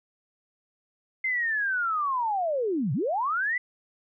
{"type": "linear two-way sweep", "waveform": "sine", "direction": "down then up", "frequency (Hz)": [2097, 118.3, 2031], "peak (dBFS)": -24, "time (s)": [1.24, 3.58], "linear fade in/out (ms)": 5, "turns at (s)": 2.93, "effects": []}